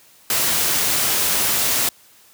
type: noise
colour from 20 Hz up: white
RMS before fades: -19 dBFS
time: 0.3-1.89 s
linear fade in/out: 2 ms
effects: white hiss -51 dBFS RMS until 2.33 s + high-pass 60 Hz 12 dB/octave